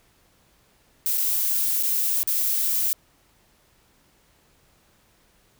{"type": "noise with dropouts", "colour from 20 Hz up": "violet", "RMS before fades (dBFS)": -23, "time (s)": [1.06, 2.93], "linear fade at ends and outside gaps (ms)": 0, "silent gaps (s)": [[1.174, 1.178], [1.827, 1.833], [2.231, 2.274]], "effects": ["pink hiss -61 dBFS RMS until 5.59 s"]}